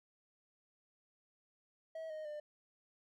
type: tone with pitch steps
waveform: triangle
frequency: 644 / 621 / 598.8 Hz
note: E5 / D#5 / D5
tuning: -41 / -3 / +33 cents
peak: -40 dBFS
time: 1.95-2.4 s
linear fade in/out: 5 ms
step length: 150 ms
effects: none